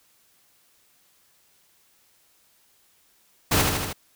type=noise with echo; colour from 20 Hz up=pink; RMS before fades=-20 dBFS; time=3.51-3.62 s; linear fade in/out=10 ms; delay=78 ms; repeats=4; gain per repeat=-3 dB; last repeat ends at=3.932 s; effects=white hiss -62 dBFS RMS until 4.15 s